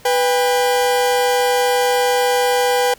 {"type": "tone pair together", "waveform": "40% pulse", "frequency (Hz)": [493.9, 802.1], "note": ["B4", "G5"], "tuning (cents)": [0, 40], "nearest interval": "minor sixth", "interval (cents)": 840, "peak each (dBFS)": [-15, -17], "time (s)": [0.05, 2.94], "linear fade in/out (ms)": 5, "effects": ["pink hiss -46 dBFS RMS until 2.98 s"]}